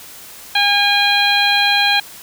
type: harmonic tone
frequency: 812 Hz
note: G#5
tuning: 39 cents flat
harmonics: 1 / 2 / 3 / 4 / 5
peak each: -18 / -18 / -18 / -18 / -18 dBFS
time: 0.55-2 s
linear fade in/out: 5 ms
effects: white hiss -37 dBFS RMS until 2.22 s